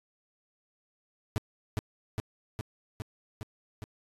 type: tone with echo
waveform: 40% pulse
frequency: 107.8 Hz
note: A2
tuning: 35 cents flat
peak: -25 dBFS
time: 1.36-1.38 s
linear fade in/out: 0 ms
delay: 410 ms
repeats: 6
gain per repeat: -2 dB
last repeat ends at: 3.84 s
effects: resampled to 32000 Hz